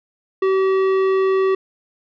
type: tone with tanh clipping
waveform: sine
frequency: 382.4 Hz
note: G4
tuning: 43 cents flat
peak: -16 dBFS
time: 0.42-1.55 s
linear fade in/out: 5 ms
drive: 13 dB
effects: none